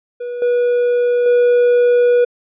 triangle tone with level steps, 485.8 Hz, B4, 29 cents flat, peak -20 / -10 / -7 dBFS, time 0.2-2.25 s, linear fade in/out 10 ms, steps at 0.42 / 1.26 s, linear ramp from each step 2 ms, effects resampled to 8000 Hz

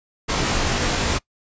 pink noise with comb filter, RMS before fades -21 dBFS, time 0.28-1.19 s, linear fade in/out 20 ms, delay 19 ms, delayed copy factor -0.95, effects noise-tail reverb RT60 0.1 s tail -22 dB re dry + resampled to 16000 Hz

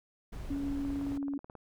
brown noise, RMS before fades -41 dBFS, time 0.32-1.18 s, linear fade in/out 10 ms
sine tone, 280.3 Hz, C#4, 19 cents sharp, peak -32 dBFS, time 0.5-1.38 s, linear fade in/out 5 ms
click train, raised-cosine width 1 ms, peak -33 dBFS, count 14, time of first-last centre 0.85-1.553 s, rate 18.5 Hz
effects none

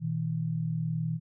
sine tone pair together, 121.49 / 161.1 Hz, B2 / E3, -28 / -39 cents, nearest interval perfect fourth, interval 489 cents, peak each -33 / -29 dBFS, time 0-1.2 s, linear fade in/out 50 ms, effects none

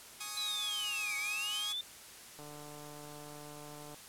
5% pulse chord, Ab suspended fourth, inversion none, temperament equal with one note detuned, 830.6 / 1108.7 / 1248.1 Hz, Ab5 / Db6 / Eb6, 0 / 0 / +5 cents, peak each -35 / -34 / -29 dBFS, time 0.2-1.73 s, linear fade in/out 10 ms
sine linear two-way sweep, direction down then up, 4039 to 2203 to 3611 Hz, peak -35 dBFS, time 0.37-1.81 s, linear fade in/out 2 ms, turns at 1.17 s
click train, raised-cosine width 1 ms, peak -37 dBFS, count 231, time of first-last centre 2.39-3.944 s, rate 148 Hz
effects white hiss -52 dBFS RMS until 4.08 s + low-pass 12000 Hz 12 dB/octave

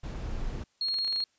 brown noise, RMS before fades -34 dBFS, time 0.03-0.64 s, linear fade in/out 10 ms
sine tone, 4280 Hz, C8, 38 cents sharp, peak -27 dBFS, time 0.81-1.24 s, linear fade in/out 2 ms
clicks, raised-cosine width 0.2 ms, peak -27 dBFS, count 8, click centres 0.885 / 0.942 / 0.987 / 1.047 / 1.078 / 1.127 / 1.161 / 1.204 s
effects white hiss -70 dBFS RMS until 1.38 s + resampled to 16000 Hz

